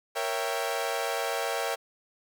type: chord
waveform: sawtooth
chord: A# diminished seventh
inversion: none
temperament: equal with one note detuned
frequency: 466.2 / 554.4 / 662.7 / 784 Hz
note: A#4 / C#5 / E5 / G5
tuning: 0 / 0 / +9 / 0 cents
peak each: -30 dBFS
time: 0.15-1.76 s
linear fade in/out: 20 ms
effects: none